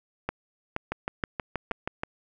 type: two click trains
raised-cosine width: 0.5 ms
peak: -13 / -14 dBFS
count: 4 / 8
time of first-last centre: 0.29-1.712 / 0.92-2.035 s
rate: 2.11 / 6.28 Hz
effects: none